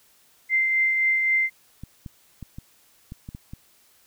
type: tone with tremolo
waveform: sine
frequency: 2084 Hz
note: C7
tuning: 7 cents flat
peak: -17 dBFS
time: 0.49-1.5 s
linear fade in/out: 50 ms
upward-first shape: triangle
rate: 3.8 Hz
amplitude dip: 35%
type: clicks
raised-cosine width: 5 ms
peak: -24 dBFS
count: 8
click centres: 1.836 / 2.062 / 2.427 / 2.585 / 3.121 / 3.289 / 3.349 / 3.535 s
effects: white hiss -59 dBFS RMS until 4.06 s